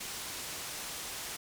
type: low-pass noise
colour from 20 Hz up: white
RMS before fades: -41 dBFS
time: 0-1.37 s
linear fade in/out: 10 ms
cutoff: 9500 Hz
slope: 12 dB/octave
effects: none